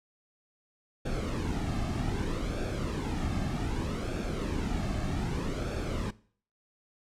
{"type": "noise with flanger", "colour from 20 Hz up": "brown", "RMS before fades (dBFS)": -32, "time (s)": [1.05, 6.11], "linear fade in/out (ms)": 10, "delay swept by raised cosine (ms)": [1, 2.1], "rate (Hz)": 0.64, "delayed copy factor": -0.6, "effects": ["noise-tail reverb RT60 0.5 s tail -20 dB re dry", "low-pass 9000 Hz 12 dB/octave"]}